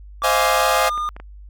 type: tone with pitch glide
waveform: triangle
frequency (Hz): 1161 to 1213.8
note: D6 to D#6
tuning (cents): -20 to -43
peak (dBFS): -19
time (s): 0.22-1.09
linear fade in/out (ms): 0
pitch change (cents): +77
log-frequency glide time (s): 0.36-0.98
type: chord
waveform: sawtooth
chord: F minor seventh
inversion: second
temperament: equal with one note detuned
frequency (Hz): 523.3 / 632 / 698.5 / 830.6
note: C5 / Eb5 / F5 / Ab5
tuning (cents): 0 / +27 / 0 / 0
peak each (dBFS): -18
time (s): 0.23-0.9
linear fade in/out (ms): 20
type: clicks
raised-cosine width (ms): 0.5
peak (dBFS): -22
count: 3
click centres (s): 0.977 / 1.165 / 1.2
effects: added 50 Hz sine -37 dBFS peak until 1.49 s